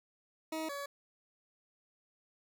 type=tone pair in turn; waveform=20% pulse; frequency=317.5 / 565.7 Hz; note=D#4 / C#5; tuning=+35 / +35 cents; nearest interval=minor seventh; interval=1000 cents; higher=second; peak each=-31 / -34 dBFS; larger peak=first; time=0.52-0.69 / 0.69-0.86 s; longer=neither; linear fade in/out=5 ms; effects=none